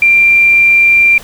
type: tone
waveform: sine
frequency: 2372 Hz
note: D7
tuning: 17 cents sharp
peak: -4 dBFS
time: 0.02-1.18 s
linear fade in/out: 2 ms
effects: pink hiss -33 dBFS RMS until 1.23 s